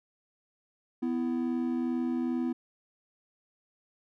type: tone pair together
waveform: triangle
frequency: 249.5 / 331.9 Hz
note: B3 / E4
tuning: +18 / +12 cents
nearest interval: perfect fourth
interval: 494 cents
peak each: -27 / -31 dBFS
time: 1.02-2.53 s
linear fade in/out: 10 ms
effects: none